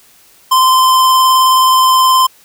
square tone with vibrato, 1036 Hz, C6, 17 cents flat, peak -7 dBFS, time 0.51-2.27 s, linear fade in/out 10 ms, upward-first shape sine, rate 19 Hz, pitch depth 13 cents each way, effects white hiss -46 dBFS RMS until 2.44 s

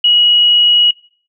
sine tone, 2908 Hz, F#7, 31 cents flat, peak -7 dBFS, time 0.04-0.91 s, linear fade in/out 5 ms, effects noise-tail reverb RT60 0.5 s tail -22 dB re dry

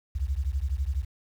sine beating tone pair, 63 / 75 Hz, B1 / D2, +35 / +37 cents, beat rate 12 Hz, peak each -28 / -29 dBFS, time 0.15-1.05 s, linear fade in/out 10 ms, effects 9-bit

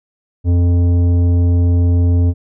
triangle tone with tanh clipping, 87.31 Hz, F2, in tune, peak -11 dBFS, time 0.44-2.34 s, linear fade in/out 50 ms, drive 15 dB, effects none

